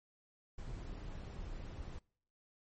brown noise, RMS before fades -45 dBFS, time 0.58-1.99 s, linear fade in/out 5 ms, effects noise-tail reverb RT60 0.6 s tail -26 dB re dry + MP3 32 kbps

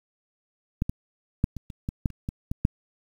clicks, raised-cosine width 5 ms, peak -11 / -15 / -8 / -22 / -26 / -16 / -10 / -29 / -17 / -15 / -7 dBFS, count 11, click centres 0.821 / 0.895 / 1.441 / 1.567 / 1.702 / 1.889 / 2.058 / 2.103 / 2.289 / 2.515 / 2.651 s, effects 8-bit

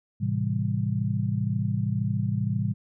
sine chord, A minor seventh, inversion none, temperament just, 110 / 132 / 165 / 198 Hz, A2 / C3 / E3 / G3, 0 / +16 / +2 / +18 cents, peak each -27 / -29 / -32 / -30 dBFS, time 0.2-2.74 s, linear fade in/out 20 ms, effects none

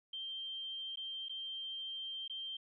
sine tone with dropouts, 3153 Hz, G7, 9 cents sharp, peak -40 dBFS, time 0.13-2.57 s, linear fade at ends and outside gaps 5 ms, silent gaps 0.958-0.971 / 1.285-1.294 / 2.279-2.297 s, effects none

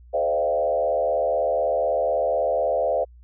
sine tone with frequency modulation, 594 Hz, D5, 20 cents sharp, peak -19 dBFS, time 0.13-3.05 s, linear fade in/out 20 ms, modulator 76 Hz, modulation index 1.5, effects added 60 Hz sine -45 dBFS peak until 3.23 s

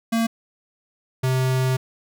square tone pair in turn, 228 / 129.78 Hz, A#3 / C3, -38 / -14 cents, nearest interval minor seventh, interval 976 cents, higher first, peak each -19 dBFS, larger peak neither, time 0.12-0.27 / 1.23-1.77 s, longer second, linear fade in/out 10 ms, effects none

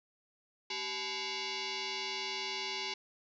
sine tone with frequency modulation, 855 Hz, A5, 50 cents flat, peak -35 dBFS, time 0.7-2.94 s, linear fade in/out 5 ms, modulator 620 Hz, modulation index 7.2, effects none

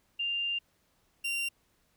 sine / 40% pulse tone pair in turn, 2794 / 2767 Hz, F7 / F7, 0 / -17 cents, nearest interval unison, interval 17 cents, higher first, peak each -29 / -29 dBFS, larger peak neither, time 0.19-0.59 / 1.24-1.49 s, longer first, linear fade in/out 10 ms, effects pink hiss -71 dBFS RMS until 1.96 s

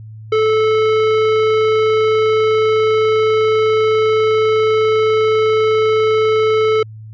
sine tone with hard clipping, 436.1 Hz, A4, 15 cents flat, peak -13 dBFS, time 0.32-6.83 s, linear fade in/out 5 ms, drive 16 dB, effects added 109 Hz sine -31 dBFS peak until 7.13 s + low-pass 4000 Hz 12 dB/octave

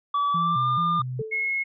triangle tone with pitch glide, 1148 to 1203.7 Hz, D6 to D6, -40 to +42 cents, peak -19 dBFS, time 0.14-1.02 s, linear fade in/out 5 ms, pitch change +82 cents, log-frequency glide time 0.31-0.68 s
sine tone with vibrato, 146.83 Hz, D3, in tune, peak -28 dBFS, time 0.34-1.22 s, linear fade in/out 5 ms, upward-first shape square, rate 2.3 Hz, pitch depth 250 cents each way
sine tone with exponential decay, 438.5 Hz, A4, 6 cents flat, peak -25 dBFS, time 1.19-1.57 s, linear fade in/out 5 ms, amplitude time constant 82 ms
sine tone, 2171 Hz, C#7, 37 cents flat, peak -23 dBFS, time 1.31-1.64 s, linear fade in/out 20 ms
effects resampled to 11025 Hz

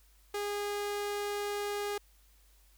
sawtooth tone, 410 Hz, G#4, 22 cents flat, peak -29 dBFS, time 0.34-1.98 s, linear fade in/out 5 ms, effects added 50 Hz sine -61 dBFS peak until 2.77 s + white hiss -67 dBFS RMS until 2.77 s

